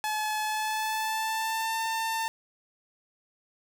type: tone with pitch glide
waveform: sawtooth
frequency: 857 to 897.5 Hz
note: A5 to A5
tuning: -46 to +34 cents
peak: -24 dBFS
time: 0.04-2.28 s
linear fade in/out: 0 ms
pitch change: +80 cents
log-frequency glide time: 0.42-1.77 s
effects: none